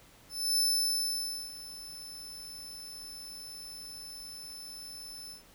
sawtooth tone with ADSR envelope, 5274 Hz, E8, in tune, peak -22 dBFS, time 0.29-5.43 s, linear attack 290 ms, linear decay 930 ms, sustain -18 dB, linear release 120 ms, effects pink hiss -58 dBFS RMS until 5.54 s

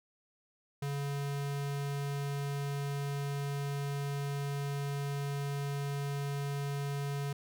square tone, 141.4 Hz, C#3, 35 cents sharp, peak -34 dBFS, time 0.82-7.33 s, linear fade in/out 5 ms, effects none

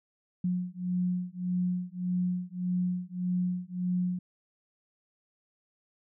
sine beating tone pair, 179.3 / 181 Hz, F3 / F#3, +46 / -38 cents, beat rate 1.7 Hz, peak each -31 dBFS, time 0.44-4.19 s, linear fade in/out 5 ms, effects none

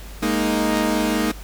sawtooth chord, Ab suspended second, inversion none, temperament equal, 207.7 / 233.1 / 311.1 Hz, Ab3 / Bb3 / Eb4, 0 / 0 / 0 cents, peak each -20 / -19 / -18 dBFS, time 0.22-1.32 s, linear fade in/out 10 ms, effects added 50 Hz sine -35 dBFS peak until 1.43 s + pink hiss -42 dBFS RMS until 1.43 s

